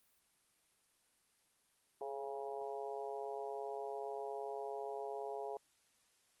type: harmonic tone with a mistuned harmonic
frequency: 137.4 Hz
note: C#3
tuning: 15 cents flat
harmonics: 3 / 4 / 5 / 6 / 7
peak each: -44 / -49 / -46 / -48 / -53 dBFS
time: 2.01-5.57 s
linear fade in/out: 2 ms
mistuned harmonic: 3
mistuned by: +31 cents
effects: white hiss -74 dBFS RMS until 6.4 s + Opus 32 kbps